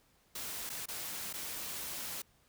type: noise with dropouts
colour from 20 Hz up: white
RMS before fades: -41 dBFS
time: 0.35-2.22 s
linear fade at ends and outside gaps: 5 ms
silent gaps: 0.694-0.699 / 0.858-0.884 / 1.329-1.337 s
effects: pink hiss -69 dBFS RMS until 2.48 s